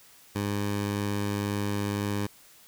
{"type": "tone", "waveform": "15% pulse", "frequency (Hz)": 101.9, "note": "G#2", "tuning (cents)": -32, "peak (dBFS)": -21, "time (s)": [0.35, 2.27], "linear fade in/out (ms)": 10, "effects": ["white hiss -55 dBFS RMS until 2.67 s"]}